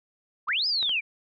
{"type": "linear two-way sweep", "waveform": "sine", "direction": "up then down", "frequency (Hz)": [923, 5150, 2256], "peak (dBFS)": -23, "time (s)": [0.47, 1.01], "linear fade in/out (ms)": 20, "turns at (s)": 0.67}
{"type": "clicks", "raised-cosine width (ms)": 0.3, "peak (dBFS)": [-30, -22, -24], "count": 3, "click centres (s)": [0.486, 0.828, 0.894]}
{"effects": []}